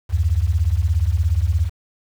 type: beating tone pair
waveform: sine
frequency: 73.7 / 90.7 Hz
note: D2 / F#2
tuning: +7 / -34 cents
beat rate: 17 Hz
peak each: -18 dBFS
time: 0.09-1.7 s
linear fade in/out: 50 ms
effects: 7-bit

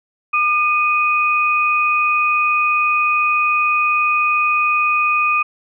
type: tone pair together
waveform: sine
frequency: 1209.6 / 2493 Hz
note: D#6 / D#7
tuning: -49 / +3 cents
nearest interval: octave + minor second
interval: 1252 cents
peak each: -16 dBFS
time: 0.33-5.43 s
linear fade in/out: 10 ms
effects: none

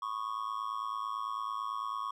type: tone with amplitude modulation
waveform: triangle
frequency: 1108.7 Hz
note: C#6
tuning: in tune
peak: -28 dBFS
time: 0.02-2.11 s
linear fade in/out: 5 ms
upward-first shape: sine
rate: 109 Hz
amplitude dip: 95%
effects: none

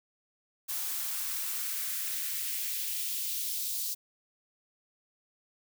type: noise with high-pass filter sweep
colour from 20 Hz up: blue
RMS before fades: -34 dBFS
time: 0.68-3.95 s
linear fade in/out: 20 ms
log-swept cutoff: 740 to 4400 Hz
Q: 1.4
effects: none

